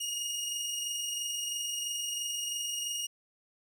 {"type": "tone pair together", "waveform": "20% pulse", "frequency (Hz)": [2841, 2864], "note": ["F7", "F7"], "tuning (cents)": [29, 43], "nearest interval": "unison", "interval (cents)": 14, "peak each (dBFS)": [-38, -28], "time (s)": [0, 3.07], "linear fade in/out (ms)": 10, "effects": []}